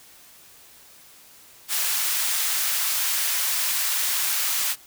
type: high-pass noise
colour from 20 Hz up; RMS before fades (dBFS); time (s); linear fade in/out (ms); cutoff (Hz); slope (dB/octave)
white; -24; 1.68-4.76; 50; 1100; 12
effects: white hiss -50 dBFS RMS until 4.86 s